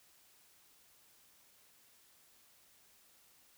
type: silence
effects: white hiss -66 dBFS RMS until 3.57 s